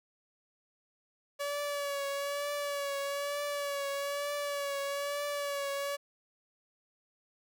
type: tone with vibrato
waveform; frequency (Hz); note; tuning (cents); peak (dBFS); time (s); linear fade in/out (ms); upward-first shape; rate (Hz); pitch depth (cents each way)
sawtooth; 569; C#5; +45; -29; 1.39-5.97; 20; triangle; 1.1; 37
effects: none